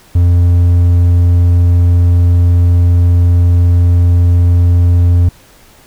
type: tone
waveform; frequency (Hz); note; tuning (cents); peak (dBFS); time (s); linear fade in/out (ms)
triangle; 87.31; F2; 0; -3; 0.15-5.29; 5
effects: pink hiss -43 dBFS RMS until 5.86 s